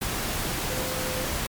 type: tone in noise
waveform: sine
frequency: 515 Hz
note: C5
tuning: 28 cents flat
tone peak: -34 dBFS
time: 0.69-1.25 s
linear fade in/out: 10 ms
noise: pink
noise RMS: -29 dBFS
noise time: 0.01-1.47 s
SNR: -8 dB
effects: MP3 96 kbps